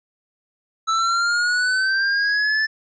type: exponential sweep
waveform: square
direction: up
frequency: 1312 to 1760 Hz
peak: -18 dBFS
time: 0.87-2.67 s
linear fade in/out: 20 ms
effects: resampled to 16000 Hz